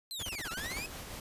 sawtooth linear two-way sweep, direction down then up, 4186 to 1287 to 2580 Hz, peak -35 dBFS, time 0.11-0.86 s, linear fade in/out 0 ms, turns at 0.5 s
pink noise bursts, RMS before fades -41 dBFS, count 10, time 0.19-0.799 s, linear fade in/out 10 ms, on 42 ms, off 21 ms
pink noise with tremolo, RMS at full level -43 dBFS, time 0.57-1.2 s, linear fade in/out 2 ms, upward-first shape sine, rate 5.6 Hz, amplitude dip 30%
effects resampled to 32000 Hz

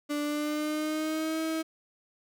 35% pulse tone with pitch glide, 293.7 to 320.3 Hz, D4 to E4, 0 to -50 cents, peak -27 dBFS, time 0.09-1.63 s, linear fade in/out 20 ms, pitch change +150 cents, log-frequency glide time 0.21-1.41 s, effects none

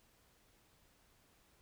silence, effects pink hiss -70 dBFS RMS until 1.61 s

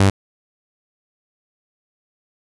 sawtooth tone, 98 Hz, G2, in tune, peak -7 dBFS, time 0-0.1 s, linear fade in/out 5 ms, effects resampled to 24000 Hz

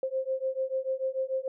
sine beating tone pair, 523.3 / 530.1 Hz, C5 / C5, 0 / +23 cents, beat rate 6.8 Hz, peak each -31 dBFS, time 0.03-1.48 s, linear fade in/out 2 ms, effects none

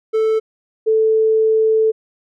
triangle / sine tone pair in turn, 440 / 440 Hz, A4 / A4, 0 / 0 cents, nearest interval unison, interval 0 cents, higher neither, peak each -11 dBFS, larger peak neither, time 0.13-0.4 / 0.86-1.92 s, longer second, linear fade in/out 20 ms, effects none

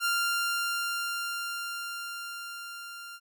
sawtooth tone with level ramp, 1392 Hz, F6, 6 cents flat, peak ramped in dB -21 to -38 dBFS, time 0-3.2 s, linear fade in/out 50 ms, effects none

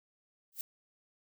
violet noise with exponential growth, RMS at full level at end -33 dBFS, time 0.52-0.61 s, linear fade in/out 1 ms, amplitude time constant 18 ms, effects none

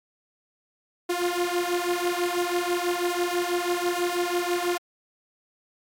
sawtooth beating tone pair, 349.2 / 355.3 Hz, F4 / F4, 0 / +30 cents, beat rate 6.1 Hz, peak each -23 dBFS, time 1.09-4.78 s, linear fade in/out 10 ms, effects AAC 64 kbps

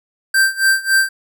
square tone with tremolo, 1568 Hz, G6, in tune, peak -10 dBFS, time 0.34-1.09 s, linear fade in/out 5 ms, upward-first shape sine, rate 3.6 Hz, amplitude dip 90%, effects none

